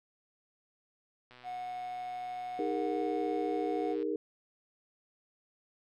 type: click train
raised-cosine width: 0.3 ms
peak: -38 dBFS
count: 338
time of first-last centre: 1.31-4.028 s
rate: 124 Hz
type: tone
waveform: triangle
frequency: 731 Hz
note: F#5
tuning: 21 cents flat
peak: -35 dBFS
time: 1.43-3.96 s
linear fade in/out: 50 ms
type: chord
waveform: sine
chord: D# suspended fourth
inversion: none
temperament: equal with one note detuned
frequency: 311.1 / 405.4 / 466.2 Hz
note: D#4 / G#4 / A#4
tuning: 0 / -42 / 0 cents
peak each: -35 dBFS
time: 2.59-4.16 s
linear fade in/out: 2 ms
effects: none